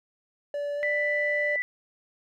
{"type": "tone with pitch glide", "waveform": "triangle", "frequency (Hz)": [578, 591.2], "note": ["D5", "D5"], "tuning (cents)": [-28, 11], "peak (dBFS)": -26, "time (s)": [0.54, 1.56], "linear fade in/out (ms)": 2, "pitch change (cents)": 39, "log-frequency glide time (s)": [0.76, 0.84]}
{"type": "tone", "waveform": "sine", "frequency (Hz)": 1982, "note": "B6", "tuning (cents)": 6, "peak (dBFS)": -25, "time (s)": [0.83, 1.62], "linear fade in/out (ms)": 0}
{"effects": []}